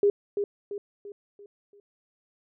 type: tone with echo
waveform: sine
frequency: 406.2 Hz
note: G#4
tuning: 38 cents flat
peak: -17 dBFS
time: 0.03-0.1 s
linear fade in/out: 2 ms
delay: 340 ms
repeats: 5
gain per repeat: -7 dB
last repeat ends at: 1.8 s
effects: none